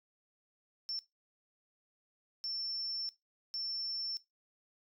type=tone bursts at uneven times; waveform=triangle; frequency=5390 Hz; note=E8; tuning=38 cents sharp; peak=-33 dBFS; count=3; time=0.89-0.99 / 2.44-3.09 / 3.54-4.17 s; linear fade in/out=0 ms; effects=noise-tail reverb RT60 0.2 s tail -21 dB re dry + tanh soft clip ceiling -33 dBFS